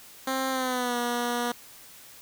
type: tone with pitch glide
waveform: 10% pulse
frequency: 264.1 to 240.8 Hz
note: C4 to B3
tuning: +16 to -44 cents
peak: -18 dBFS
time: 0.27-1.52 s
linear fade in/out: 5 ms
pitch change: -160 cents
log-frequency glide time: 0.5-0.97 s
effects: white hiss -49 dBFS RMS until 2.21 s